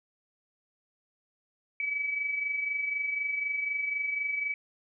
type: tone pair together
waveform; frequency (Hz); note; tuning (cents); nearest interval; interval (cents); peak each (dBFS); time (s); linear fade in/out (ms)
sine; 2265 / 2289; C#7 / D7; +37 / -45; unison; 18; -38 / -29; 1.8-4.54; 2
effects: none